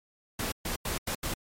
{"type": "noise bursts at uneven times", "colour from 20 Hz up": "pink", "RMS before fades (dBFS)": -32, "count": 5, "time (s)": [[0.39, 0.52], [0.65, 0.76], [0.85, 0.98], [1.07, 1.15], [1.23, 1.34]], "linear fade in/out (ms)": 5, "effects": ["MP3 64 kbps"]}